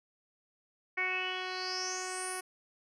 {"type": "tone with low-pass filter sweep", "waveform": "10% pulse", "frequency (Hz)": 370, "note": "F#4", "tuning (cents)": 0, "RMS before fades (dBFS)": -36, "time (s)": [0.97, 2.41], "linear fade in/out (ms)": 10, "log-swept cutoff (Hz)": [2100, 11000], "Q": 8.6, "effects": []}